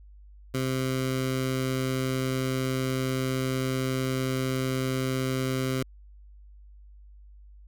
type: tone with notch filter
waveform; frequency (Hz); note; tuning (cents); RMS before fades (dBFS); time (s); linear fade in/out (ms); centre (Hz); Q
15% pulse; 130.81; C3; 0; -28; 0.54-5.83; 5; 800; 1.4
effects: added 50 Hz sine -47 dBFS peak until 7.67 s